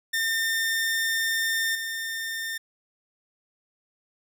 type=tone with level steps; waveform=sawtooth; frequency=1809 Hz; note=A6; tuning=48 cents sharp; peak=-20 / -26 dBFS; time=0.13-2.58 s; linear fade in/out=10 ms; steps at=1.75 s; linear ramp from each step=2 ms; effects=none